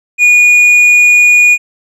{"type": "tone with tanh clipping", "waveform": "triangle", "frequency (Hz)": 2449, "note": "D#7", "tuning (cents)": -28, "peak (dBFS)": -4, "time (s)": [0.18, 1.58], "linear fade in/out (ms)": 50, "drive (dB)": 9, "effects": []}